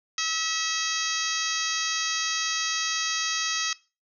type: harmonic tone with a mistuned harmonic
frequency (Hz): 646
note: E5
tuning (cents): -35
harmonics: 2 / 3 / 4 / 5 / 6 / 7 / 8 / 9 / 10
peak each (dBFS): -34 / -34 / -34 / -34 / -34 / -34 / -34 / -34 / -34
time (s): 0.18-3.73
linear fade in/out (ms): 2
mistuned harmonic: 7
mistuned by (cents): +34
effects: noise-tail reverb RT60 0.3 s tail -20 dB re dry